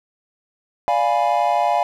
triangle chord, D diminished seventh, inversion none, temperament equal, 587.3 / 698.5 / 830.6 / 987.8 Hz, D5 / F5 / Ab5 / Cb6, 0 / 0 / 0 / 0 cents, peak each -22 / -17 / -18 / -23 dBFS, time 0.88-1.83 s, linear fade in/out 0 ms, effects none

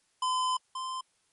square tone pair in turn, 1020 / 1037.2 Hz, C6 / C6, -44 / -15 cents, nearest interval unison, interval 29 cents, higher second, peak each -27 / -34 dBFS, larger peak first, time 0.22-0.57 / 0.75-1.01 s, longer first, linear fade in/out 5 ms, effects white hiss -71 dBFS RMS until 1.32 s + MP3 48 kbps

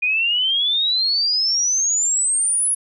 sine exponential sweep, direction up, 2438 to 10548 Hz, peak -16 dBFS, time 0.02-2.75 s, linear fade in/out 10 ms, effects none

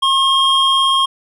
triangle tone pair together, 1076 / 3229 Hz, C6 / G#7, +48 / -49 cents, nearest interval octave + perfect fifth, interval 1903 cents, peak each -12 dBFS, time 0.02-1.06 s, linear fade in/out 10 ms, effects none

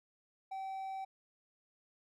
triangle tone, 770 Hz, G5, 31 cents flat, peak -37 dBFS, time 0.51-1.05 s, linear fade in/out 10 ms, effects none

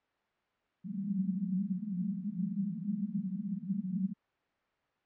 pink band-pass noise, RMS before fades -35 dBFS, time 0.84-4.14 s, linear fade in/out 20 ms, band 180 to 210 Hz, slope 96 dB/octave, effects white hiss -75 dBFS RMS until 5.05 s + low-pass 2000 Hz 12 dB/octave

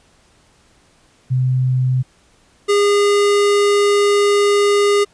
sine / square tone pair in turn, 128.4 / 407.6 Hz, C3 / G#4, -32 / -32 cents, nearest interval octave + minor sixth, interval 2000 cents, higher second, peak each -13 / -12 dBFS, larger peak second, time 1.3-2.03 / 2.68-5.05 s, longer second, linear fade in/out 20 ms, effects pink hiss -54 dBFS RMS until 5.13 s + resampled to 22050 Hz

